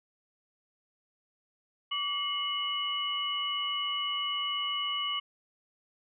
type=tone cluster; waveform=sine; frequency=1151 / 2148 / 2947 Hz; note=D6 / C7 / F#7; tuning=-35 / +45 / -8 cents; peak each=-35 / -39 / -31 dBFS; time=1.91-5.2 s; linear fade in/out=10 ms; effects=none